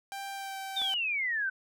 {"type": "tone with pitch glide", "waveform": "sawtooth", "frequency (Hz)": [788, 775.4], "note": ["G5", "G5"], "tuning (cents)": [9, -19], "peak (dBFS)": -33, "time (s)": [0.12, 0.94], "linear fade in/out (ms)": 0, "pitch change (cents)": -28, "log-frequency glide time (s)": [0.34, 0.58]}
{"type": "exponential sweep", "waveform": "sine", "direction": "down", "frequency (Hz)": [3716, 1500], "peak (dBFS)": -28, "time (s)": [0.76, 1.5], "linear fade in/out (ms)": 10}
{"type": "clicks", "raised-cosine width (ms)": 0.5, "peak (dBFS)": -32, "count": 2, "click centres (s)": [0.816, 0.82]}
{"effects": []}